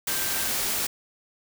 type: tone in noise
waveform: sine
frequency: 1568 Hz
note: G6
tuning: in tune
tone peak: -37 dBFS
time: 0.08-0.48 s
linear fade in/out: 5 ms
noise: white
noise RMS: -27 dBFS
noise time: 0.07-0.87 s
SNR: -13 dB
effects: none